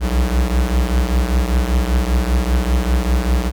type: beating tone pair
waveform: square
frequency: 60.2 / 65.3 Hz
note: B1 / C2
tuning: -44 / -3 cents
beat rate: 5.1 Hz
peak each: -16 / -20 dBFS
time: 0-3.52 s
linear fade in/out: 50 ms
effects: none